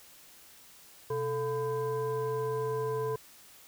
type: tone with frequency modulation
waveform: sine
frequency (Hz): 440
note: A4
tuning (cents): 0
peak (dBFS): -29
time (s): 1.1-3.16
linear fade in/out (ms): 5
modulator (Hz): 567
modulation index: 0.82
effects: white hiss -55 dBFS RMS until 3.67 s